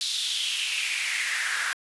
pink noise with high-pass filter sweep, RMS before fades -28 dBFS, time 0.01-1.73 s, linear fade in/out 0 ms, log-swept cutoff 4000 to 1500 Hz, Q 4.7, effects resampled to 24000 Hz

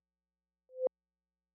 sine tone with exponential growth, 513 Hz, C5, 34 cents flat, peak -22 dBFS, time 0.69-0.87 s, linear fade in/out 1 ms, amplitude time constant 38 ms, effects added 60 Hz sine -67 dBFS peak until 1.54 s + high-pass 300 Hz 12 dB/octave

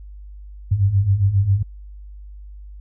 sine beating tone pair, 93.8 / 101.2 Hz, F#2 / G#2, +24 / -44 cents, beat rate 7.4 Hz, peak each -20 / -15 dBFS, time 0.71-1.63 s, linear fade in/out 10 ms, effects added 50 Hz sine -35 dBFS peak until 2.8 s

